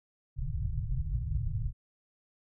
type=low-pass noise; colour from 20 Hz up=pink; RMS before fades=-32 dBFS; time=0.36-1.73 s; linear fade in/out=50 ms; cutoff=150 Hz; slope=96 dB/octave; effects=none